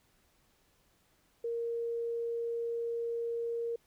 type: tone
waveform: sine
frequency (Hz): 466.2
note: A#4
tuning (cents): 0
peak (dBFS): -32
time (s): 1.44-3.76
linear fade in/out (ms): 5
effects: pink hiss -70 dBFS RMS until 3.86 s